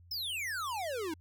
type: exponential sweep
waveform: square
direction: down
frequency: 5360 to 300 Hz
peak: -35 dBFS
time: 0.11-1.14 s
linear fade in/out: 5 ms
effects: added 87 Hz sine -55 dBFS peak until 1.2 s